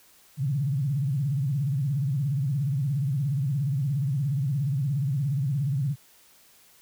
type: tone with vibrato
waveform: sine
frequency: 138.59 Hz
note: C#3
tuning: in tune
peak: -23 dBFS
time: 0.37-5.96 s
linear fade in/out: 50 ms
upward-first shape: sine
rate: 17 Hz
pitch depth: 190 cents each way
effects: white hiss -57 dBFS RMS until 6.81 s